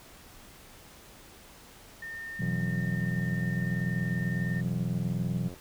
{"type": "tone", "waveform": "sine", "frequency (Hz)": 1818, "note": "A#6", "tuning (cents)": -44, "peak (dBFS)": -37, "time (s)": [2.02, 4.61], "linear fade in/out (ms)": 5}
{"type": "chord", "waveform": "sine", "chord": "B suspended fourth", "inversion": "none", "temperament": "equal", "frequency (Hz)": [123.47, 164.81, 185], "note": ["B2", "E3", "F#3"], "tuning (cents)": [0, 0, 0], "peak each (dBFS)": -32, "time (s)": [2.39, 5.49], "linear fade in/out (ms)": 10}
{"type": "click train", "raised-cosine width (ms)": 2, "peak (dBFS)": -31, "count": 278, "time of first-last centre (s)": [2.42, 5.539], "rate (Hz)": 88.8}
{"effects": ["pink hiss -52 dBFS RMS until 5.6 s"]}